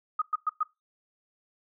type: tone bursts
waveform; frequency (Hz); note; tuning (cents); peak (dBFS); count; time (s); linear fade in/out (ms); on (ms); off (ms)
sine; 1250; D#6; +8; -23; 4; 0.19-0.632; 5; 28; 110
effects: noise-tail reverb RT60 0.2 s tail -21 dB re dry